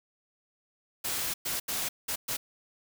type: noise bursts at uneven times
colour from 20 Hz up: white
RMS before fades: -32 dBFS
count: 5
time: 1.04-1.34 / 1.45-1.6 / 1.68-1.89 / 2.08-2.16 / 2.28-2.37 s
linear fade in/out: 10 ms
effects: none